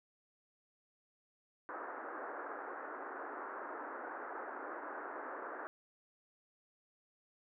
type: band-pass noise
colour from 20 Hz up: white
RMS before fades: -45 dBFS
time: 1.69-5.67 s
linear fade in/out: 0 ms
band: 280 to 1600 Hz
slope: 48 dB/octave
effects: none